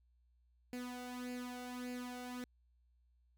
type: tone with flanger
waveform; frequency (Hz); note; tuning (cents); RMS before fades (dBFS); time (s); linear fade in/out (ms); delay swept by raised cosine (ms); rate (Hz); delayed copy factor
sawtooth; 248; B3; +7; -45; 0.73-2.44; 0; 0.42 to 1.42; 1.7; +0.7
effects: added 60 Hz sine -69 dBFS peak until 3.37 s